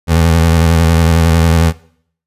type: tone with vibrato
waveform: 25% pulse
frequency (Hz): 82.41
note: E2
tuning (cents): 0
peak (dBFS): -4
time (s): 0.07-1.73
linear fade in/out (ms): 50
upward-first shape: square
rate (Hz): 11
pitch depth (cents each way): 38
effects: noise-tail reverb RT60 0.6 s tail -21 dB re dry + resampled to 32000 Hz